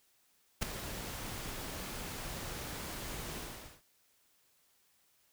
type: noise with ADSR envelope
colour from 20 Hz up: pink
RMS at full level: -30 dBFS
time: 0.61-3.82 s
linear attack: 17 ms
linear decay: 6 ms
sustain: -12 dB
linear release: 470 ms
effects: white hiss -71 dBFS RMS until 5.32 s